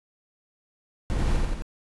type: noise with echo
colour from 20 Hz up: brown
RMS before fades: -26 dBFS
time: 1.1-1.36 s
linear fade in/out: 0 ms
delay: 87 ms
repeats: 3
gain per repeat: -2 dB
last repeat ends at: 1.621 s
effects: resampled to 24000 Hz